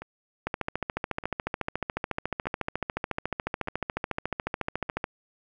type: two click trains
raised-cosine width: 0.5 ms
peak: -13 / -23 dBFS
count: 65 / 5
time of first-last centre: 0.47-5.041 / 0.02-4.892 s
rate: 14 / 0.821 Hz
effects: none